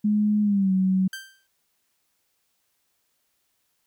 sine tone with pitch glide, 210 to 188.17 Hz, G#3 to F#3, +19 to +29 cents, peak -18 dBFS, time 0.04-1.08 s, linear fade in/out 10 ms, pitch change -190 cents, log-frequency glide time 0.42-0.72 s
sawtooth tone with exponential decay, 1568 Hz, G6, in tune, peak -27 dBFS, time 1.13-1.47 s, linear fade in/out 2 ms, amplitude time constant 72 ms
effects white hiss -72 dBFS RMS until 3.86 s

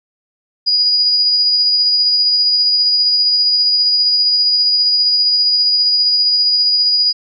sine tone with tremolo, 4902 Hz, D#8, 27 cents flat, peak -9 dBFS, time 0.66-7.13 s, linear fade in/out 20 ms, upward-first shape sine, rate 15 Hz, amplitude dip 25%, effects none

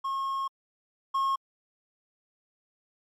triangle tone pair in turn, 1083 / 1083 Hz, C#6 / C#6, -41 / -41 cents, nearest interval unison, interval 0 cents, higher neither, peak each -26 / -22 dBFS, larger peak second, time 0.04-0.48 / 1.14-1.36 s, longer first, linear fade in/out 10 ms, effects MP3 96 kbps

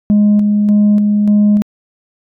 sine tone with tremolo, 207.7 Hz, G#3, in tune, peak -4 dBFS, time 0.1-1.62 s, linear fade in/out 0 ms, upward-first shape square, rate 1.7 Hz, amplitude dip 35%, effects tanh soft clip ceiling -5 dBFS

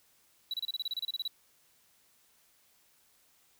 triangle tone bursts, 3925 Hz, B7, 11 cents flat, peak -30 dBFS, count 14, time 0.51-1.278 s, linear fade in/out 2 ms, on 27 ms, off 30 ms, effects white hiss -67 dBFS RMS until 3.59 s

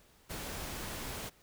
pink noise, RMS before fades -41 dBFS, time 0.29-1.3 s, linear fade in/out 20 ms, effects pink hiss -64 dBFS RMS until 1.42 s

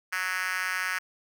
5% pulse tone with high-pass filter, 185 Hz, F#3, in tune, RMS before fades -30 dBFS, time 0.12-0.99 s, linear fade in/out 10 ms, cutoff 1600 Hz, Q 2.4, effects none

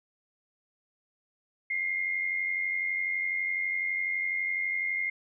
sine tone pair together, 2033 / 2125 Hz, B6 / C7, +50 / +26 cents, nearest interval minor second, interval 76 cents, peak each -36 / -28 dBFS, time 1.7-5.1 s, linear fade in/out 5 ms, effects none

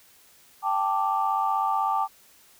sine chord, G suspended second, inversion none, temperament equal, 784 / 880 / 1174.7 Hz, G5 / A5 / D6, 0 / 0 / 0 cents, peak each -26 dBFS, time 0.62-2.08 s, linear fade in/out 50 ms, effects tanh soft clip ceiling -12 dBFS + white hiss -56 dBFS RMS until 2.59 s

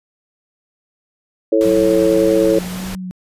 sine chord, A major, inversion second, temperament just, 330 / 440 / 550 Hz, E4 / A4 / C#5, +2 / 0 / -14 cents, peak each -15 dBFS, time 1.52-2.59 s, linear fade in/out 5 ms
pink noise, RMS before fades -30 dBFS, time 1.61-2.95 s, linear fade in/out 0 ms
sine tone with vibrato, 184.1 Hz, F#3, 8 cents flat, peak -24 dBFS, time 1.65-3.11 s, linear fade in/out 0 ms, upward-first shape sine, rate 1.8 Hz, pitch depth 36 cents each way
effects resampled to 32000 Hz

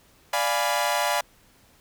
sawtooth chord, D diminished seventh, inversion none, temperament equal, 587.3 / 698.5 / 830.6 / 987.8 Hz, D5 / F5 / Ab5 / Cb6, 0 / 0 / 0 / 0 cents, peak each -24 dBFS, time 0.33-1.21 s, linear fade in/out 5 ms, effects pink hiss -58 dBFS RMS until 1.8 s

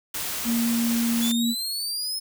white noise, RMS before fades -30 dBFS, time 0.14-1.32 s, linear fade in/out 5 ms
sine tone, 233.1 Hz, A#3, in tune, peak -21 dBFS, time 0.44-1.55 s, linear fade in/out 50 ms
sawtooth linear sweep, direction up, 3396 to 5220 Hz, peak -24 dBFS, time 1.21-2.2 s, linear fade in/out 20 ms
effects none

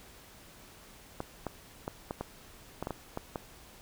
clicks, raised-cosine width 1 ms, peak -20 dBFS, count 10, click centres 1.204 / 1.467 / 1.879 / 2.109 / 2.21 / 2.826 / 2.871 / 2.907 / 3.174 / 3.358 s, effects pink hiss -54 dBFS RMS until 3.81 s

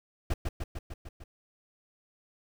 brown noise with echo, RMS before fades -28 dBFS, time 0.3-0.34 s, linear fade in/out 5 ms, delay 150 ms, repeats 6, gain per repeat -3 dB, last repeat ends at 1.24 s, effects none

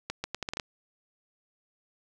accelerating click train, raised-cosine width 0.2 ms, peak -15 dBFS, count 8, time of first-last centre 0.1-0.598 s, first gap 140 ms, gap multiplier 0.76, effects none

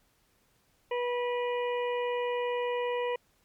harmonic tone, 487.5 Hz, B4, 23 cents flat, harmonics 1 / 2 / 4 / 5 / 6, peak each -29 / -35 / -41 / -43 / -45 dBFS, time 0.91-3.16 s, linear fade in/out 5 ms, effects pink hiss -69 dBFS RMS until 3.44 s + MP3 96 kbps

